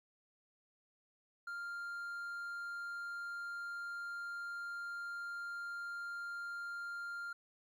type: tone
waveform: triangle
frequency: 1396.9 Hz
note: F6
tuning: in tune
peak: -39 dBFS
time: 1.47-7.33 s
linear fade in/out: 5 ms
effects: 13-bit